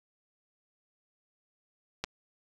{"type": "clicks", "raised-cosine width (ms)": 0.2, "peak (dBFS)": [-14, -29], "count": 2, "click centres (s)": [2.04, 2.045], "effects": ["resampled to 24000 Hz"]}